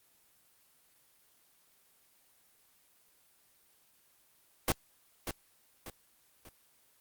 pink noise with echo, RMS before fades -28 dBFS, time 4.68-4.72 s, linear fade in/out 2 ms, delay 590 ms, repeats 3, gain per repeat -8 dB, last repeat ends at 6.49 s, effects white hiss -67 dBFS RMS until 7 s + Opus 24 kbps

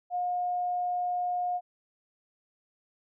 sine tone, 716 Hz, F5, 43 cents sharp, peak -27 dBFS, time 0.1-1.61 s, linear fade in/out 50 ms, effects none

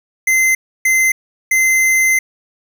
square tone bursts at uneven times, 2068 Hz, C7, 21 cents flat, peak -11 dBFS, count 3, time 0.27-0.55 / 0.85-1.12 / 1.51-2.19 s, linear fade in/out 5 ms, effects none

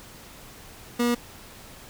30% pulse tone, 240 Hz, B3, 49 cents flat, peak -18 dBFS, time 0.99-1.15 s, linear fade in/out 10 ms, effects pink hiss -46 dBFS RMS until 1.89 s

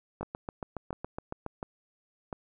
two click trains, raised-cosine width 1 ms, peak -21 / -21 dBFS, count 4 / 10, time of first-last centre 0.23-2.328 / 0.21-1.463 s, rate 1.43 / 7.18 Hz, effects none

